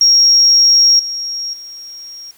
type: tone with level steps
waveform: sine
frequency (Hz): 5588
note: F8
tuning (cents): 0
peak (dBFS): -5 / -19 / -29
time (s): 0.01-2.31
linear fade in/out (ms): 2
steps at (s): 0.99 / 1.53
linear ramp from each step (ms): 5
effects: tanh soft clip ceiling -1 dBFS + white hiss -49 dBFS RMS until 2.37 s